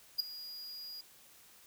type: tone with ADSR envelope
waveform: square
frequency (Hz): 4870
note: D#8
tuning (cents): -38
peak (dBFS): -26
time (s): 0.18-1.01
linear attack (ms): 19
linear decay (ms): 8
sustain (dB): -18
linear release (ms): 4
effects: white hiss -60 dBFS RMS until 1.66 s